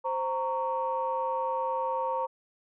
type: tone cluster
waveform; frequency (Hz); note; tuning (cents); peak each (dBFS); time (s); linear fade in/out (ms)
sine; 523 / 925 / 1117; C5 / A#5 / C#6; -1 / -14 / +13; -31 / -29 / -36; 0.04-2.27; 20
effects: tanh soft clip ceiling -18 dBFS